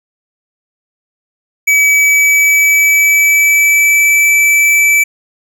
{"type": "tone with pitch glide", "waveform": "square", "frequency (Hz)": [2285, 2314], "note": ["D7", "D7"], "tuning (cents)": [-48, -26], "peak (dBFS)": -7, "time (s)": [1.67, 5.04], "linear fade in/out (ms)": 10, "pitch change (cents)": 22, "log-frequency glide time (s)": [1.85, 4.29], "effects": []}